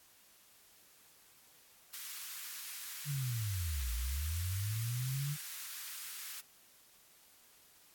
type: high-pass noise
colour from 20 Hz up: white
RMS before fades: -45 dBFS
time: 1.93-6.41 s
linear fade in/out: 10 ms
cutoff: 1200 Hz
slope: 24 dB/octave
type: linear two-way sweep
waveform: sine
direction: down then up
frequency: 149.3 to 55 to 149.3 Hz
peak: -34 dBFS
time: 3.05-5.37 s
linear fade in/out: 50 ms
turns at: 3.92 s
effects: white hiss -63 dBFS RMS until 7.94 s + AAC 64 kbps